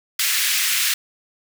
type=high-pass noise; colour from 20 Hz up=pink; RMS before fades=-20 dBFS; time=0.19-0.94 s; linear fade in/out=5 ms; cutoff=1800 Hz; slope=24 dB/octave; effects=none